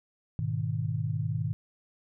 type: chord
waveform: sine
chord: G# minor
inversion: none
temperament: equal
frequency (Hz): 103.83 / 123.47 / 155.56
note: G#2 / B2 / D#3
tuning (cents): 0 / 0 / 0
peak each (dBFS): -32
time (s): 0.39-1.53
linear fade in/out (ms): 0
effects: none